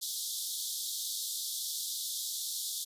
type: high-pass noise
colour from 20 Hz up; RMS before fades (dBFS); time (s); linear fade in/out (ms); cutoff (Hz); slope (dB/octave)
pink; -36; 0.01-2.85; 20; 3400; 96
effects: resampled to 32000 Hz